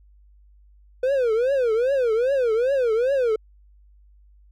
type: tone with vibrato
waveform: triangle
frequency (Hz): 493.9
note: B4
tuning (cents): 0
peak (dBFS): -16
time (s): 1.03-3.36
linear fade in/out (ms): 5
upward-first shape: triangle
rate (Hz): 2.5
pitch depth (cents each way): 250
effects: added 50 Hz sine -50 dBFS peak until 4.51 s